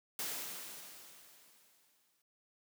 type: noise with exponential decay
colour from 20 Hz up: white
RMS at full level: -38 dBFS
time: 0.19-2.22 s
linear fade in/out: 2 ms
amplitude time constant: 440 ms
effects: high-pass 150 Hz 12 dB/octave